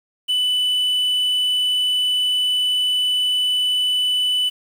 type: tone with quantisation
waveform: triangle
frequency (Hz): 2989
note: F#7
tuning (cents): +17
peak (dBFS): -15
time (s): 0.28-4.5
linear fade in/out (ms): 20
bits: 7
effects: none